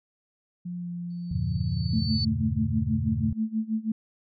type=tone with pitch glide; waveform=sine; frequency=176.6 to 174.17 Hz; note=F3 to F3; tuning=+20 to -4 cents; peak=-31 dBFS; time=0.65-2.06 s; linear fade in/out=10 ms; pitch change=-24 cents; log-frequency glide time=0.77-0.89 s
type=tone with exponential growth; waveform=sine; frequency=4498 Hz; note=C#8; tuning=24 cents sharp; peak=-26 dBFS; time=1.1-2.25 s; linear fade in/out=5 ms; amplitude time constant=250 ms
type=chord; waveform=sine; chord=E diminished seventh; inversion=none; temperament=just; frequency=82.41 / 98.89 / 118.67 / 142.4 Hz; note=E2 / G2 / Bb2 / Db3; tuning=0 / +16 / +31 / +47 cents; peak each=-31 dBFS; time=1.31-3.33 s; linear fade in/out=5 ms
type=tone with tremolo; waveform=sine; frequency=220 Hz; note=A3; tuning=in tune; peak=-22 dBFS; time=1.93-3.92 s; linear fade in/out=5 ms; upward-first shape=sine; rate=6.2 Hz; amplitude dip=90%
effects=none